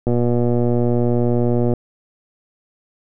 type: click train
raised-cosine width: 2 ms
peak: -6 dBFS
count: 201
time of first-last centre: 0.07-1.737 s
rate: 120 Hz
effects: none